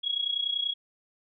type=tone with amplitude modulation; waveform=sine; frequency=3322 Hz; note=G#7; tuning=in tune; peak=-23 dBFS; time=0.03-0.74 s; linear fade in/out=20 ms; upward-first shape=sine; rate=30.3 Hz; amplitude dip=80%; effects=none

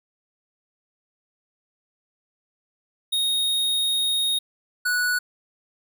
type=tone pair in turn; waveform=square; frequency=3729 / 1473 Hz; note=A#7 / F#6; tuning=0 / -8 cents; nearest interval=octave + major third; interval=1608 cents; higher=first; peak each=-21 dBFS; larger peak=neither; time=3.12-4.39 / 4.85-5.19 s; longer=first; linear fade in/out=10 ms; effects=none

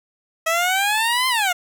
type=exponential two-way sweep; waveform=15% pulse; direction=up then down; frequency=641 to 1048 to 692 Hz; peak=-11 dBFS; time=0.46-1.53 s; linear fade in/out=10 ms; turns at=1.28 s; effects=none

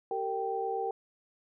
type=tone cluster; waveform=sine; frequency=388.1 / 456.3 / 781 Hz; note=G4 / A#4 / G5; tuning=-17 / -37 / -7 cents; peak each=-37 / -34 / -33 dBFS; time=0.11-0.91 s; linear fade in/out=2 ms; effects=none

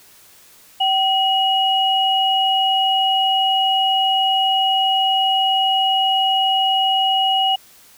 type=tone pair together; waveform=sine; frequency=767.5 / 2900 Hz; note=G5 / F#7; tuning=-37 / -35 cents; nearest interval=octave + major seventh; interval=2302 cents; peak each=-17 dBFS; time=0.8-7.56 s; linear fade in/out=10 ms; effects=white hiss -48 dBFS RMS until 7.97 s

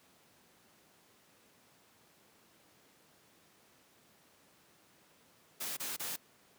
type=noise bursts; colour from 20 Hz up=white; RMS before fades=-39 dBFS; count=3; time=5.6-6.164 s; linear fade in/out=10 ms; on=170 ms; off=27 ms; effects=pink hiss -65 dBFS RMS until 6.58 s + high-pass 150 Hz 12 dB/octave

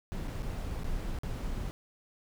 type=noise with dropouts; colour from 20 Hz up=brown; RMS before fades=-35 dBFS; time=0.12-1.71 s; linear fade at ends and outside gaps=0 ms; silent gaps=0.274-0.279 / 0.422-0.429 / 0.834-0.844 / 1.187-1.234 s; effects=none

